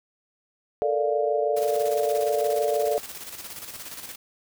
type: chord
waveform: sine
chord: Bb major seventh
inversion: third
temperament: equal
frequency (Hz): 440 / 466.2 / 587.3 / 698.5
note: A4 / Bb4 / D5 / F5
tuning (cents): 0 / 0 / 0 / 0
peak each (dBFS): -25 / -31 / -25 / -28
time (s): 0.82-2.98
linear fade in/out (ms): 0
type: noise with tremolo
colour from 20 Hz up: white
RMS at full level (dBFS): -37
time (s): 1.56-4.16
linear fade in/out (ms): 10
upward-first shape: square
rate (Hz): 17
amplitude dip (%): 50
effects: none